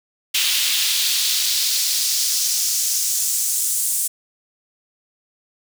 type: noise with high-pass filter sweep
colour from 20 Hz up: pink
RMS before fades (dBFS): -20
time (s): 0.34-4.08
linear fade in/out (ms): 10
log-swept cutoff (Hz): 3000 to 8600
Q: 1.8
effects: none